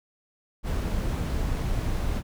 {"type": "noise", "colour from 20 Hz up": "brown", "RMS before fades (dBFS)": -27, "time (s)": [0.63, 2.23], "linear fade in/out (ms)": 50, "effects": []}